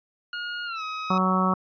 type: tone with pitch glide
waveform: sawtooth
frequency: 1432 to 1268.4 Hz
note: F6 to D#6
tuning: +43 to +33 cents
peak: -26 dBFS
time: 0.33-1.18 s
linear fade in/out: 2 ms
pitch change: -210 cents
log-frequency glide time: 0.65-0.83 s
type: harmonic tone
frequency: 186.5 Hz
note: F#3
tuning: 14 cents sharp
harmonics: 1 / 2 / 3 / 4 / 5 / 6 / 7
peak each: -23 / -33 / -32 / -32 / -31 / -25 / -27 dBFS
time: 1.1-1.54 s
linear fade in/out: 5 ms
effects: resampled to 11025 Hz